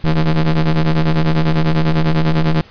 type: ring-modulated tone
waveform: 45% pulse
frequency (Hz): 77.78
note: D#2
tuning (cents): 0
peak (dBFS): -8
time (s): 0.04-2.61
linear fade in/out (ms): 0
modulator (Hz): 82.8
effects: pink hiss -43 dBFS RMS until 2.7 s + resampled to 11025 Hz